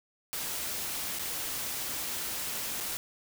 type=noise with dropouts; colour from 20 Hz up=white; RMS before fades=-35 dBFS; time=0.33-2.97 s; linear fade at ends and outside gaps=0 ms; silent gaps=1.187-1.194 / 2.803-2.808 s; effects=none